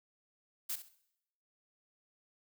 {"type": "noise with echo", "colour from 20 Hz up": "blue", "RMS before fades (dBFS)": -37, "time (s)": [0.69, 0.76], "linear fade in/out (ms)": 10, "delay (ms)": 66, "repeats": 3, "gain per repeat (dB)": -12, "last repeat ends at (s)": 0.958, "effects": ["noise-tail reverb RT60 0.8 s tail -19 dB re dry"]}